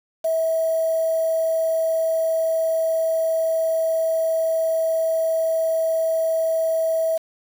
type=tone with quantisation; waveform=sine; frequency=649 Hz; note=E5; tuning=27 cents flat; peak=-18 dBFS; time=0.24-7.18 s; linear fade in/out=10 ms; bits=6; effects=none